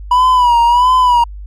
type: tone with vibrato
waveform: triangle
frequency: 977 Hz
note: B5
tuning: 19 cents flat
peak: -5 dBFS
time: 0.11-1.24 s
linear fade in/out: 5 ms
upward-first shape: sine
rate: 1.5 Hz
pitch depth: 73 cents each way
effects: added 50 Hz sine -26 dBFS peak until 1.46 s

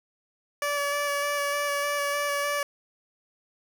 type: tone with vibrato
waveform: 15% pulse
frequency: 575 Hz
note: D5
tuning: 37 cents flat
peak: -19 dBFS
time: 0.62-2.63 s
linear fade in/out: 2 ms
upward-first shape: square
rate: 3.3 Hz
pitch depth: 12 cents each way
effects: none

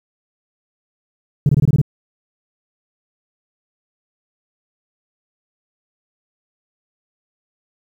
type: tone bursts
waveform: sine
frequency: 142.7 Hz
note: D3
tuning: 49 cents flat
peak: -7 dBFS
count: 7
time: 1.46-1.815 s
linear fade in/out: 2 ms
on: 31 ms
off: 23 ms
effects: tanh soft clip ceiling -8 dBFS + 8-bit

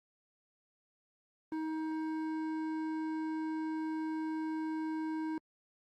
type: tone with hard clipping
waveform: triangle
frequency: 315.7 Hz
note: D#4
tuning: 25 cents sharp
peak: -36 dBFS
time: 1.52-5.38 s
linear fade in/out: 2 ms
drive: 14 dB
effects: Opus 24 kbps

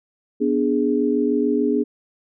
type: chord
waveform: sine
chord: G# diminished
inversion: first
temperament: equal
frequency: 246.9 / 293.7 / 415.3 Hz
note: B3 / D4 / G#4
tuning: 0 / 0 / 0 cents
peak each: -21 dBFS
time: 0.4-1.84 s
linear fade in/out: 20 ms
effects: none

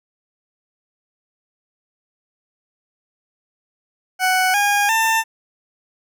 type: tone with pitch steps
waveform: 20% pulse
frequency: 744 / 816 / 895.1 Hz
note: F#5 / G#5 / A5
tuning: +9 / -31 / +29 cents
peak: -10 dBFS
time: 4.19-5.24 s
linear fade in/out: 50 ms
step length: 350 ms
effects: none

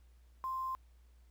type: tone with quantisation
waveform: sine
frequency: 1046.5 Hz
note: C6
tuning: in tune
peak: -35 dBFS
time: 0.44-0.75 s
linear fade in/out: 0 ms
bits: 10
effects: added 60 Hz sine -59 dBFS peak until 1.3 s + pink hiss -75 dBFS RMS until 1.3 s

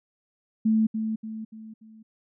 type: tone with echo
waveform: sine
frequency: 219.7 Hz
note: A3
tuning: 2 cents flat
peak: -18 dBFS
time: 0.65-0.87 s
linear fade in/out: 10 ms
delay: 290 ms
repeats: 4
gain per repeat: -7 dB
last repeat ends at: 2.03 s
effects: none

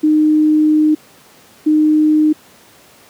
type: tone bursts at uneven times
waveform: sine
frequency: 306.8 Hz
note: D#4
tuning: 24 cents flat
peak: -8 dBFS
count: 2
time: 0.03-0.95 / 1.66-2.33 s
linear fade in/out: 10 ms
effects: pink hiss -45 dBFS RMS until 3.09 s + high-pass 150 Hz 12 dB/octave

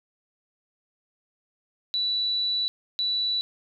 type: tone pair in turn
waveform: sine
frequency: 3951 / 3951 Hz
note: B7 / B7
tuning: 0 / 0 cents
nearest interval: unison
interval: 0 cents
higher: neither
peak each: -23 dBFS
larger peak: neither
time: 1.94-2.68 / 2.99-3.41 s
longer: first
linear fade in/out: 0 ms
effects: none

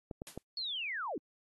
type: clicks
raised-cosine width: 2 ms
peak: -27 dBFS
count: 3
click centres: 0.112 / 0.219 / 0.376 s
type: noise with exponential decay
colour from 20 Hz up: white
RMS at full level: -43 dBFS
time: 0.27-0.43 s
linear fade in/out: 1 ms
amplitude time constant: 34 ms
type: linear sweep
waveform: sine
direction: down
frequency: 4435 to 237.3 Hz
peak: -35 dBFS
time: 0.57-1.18 s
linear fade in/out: 2 ms
effects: AAC 32 kbps

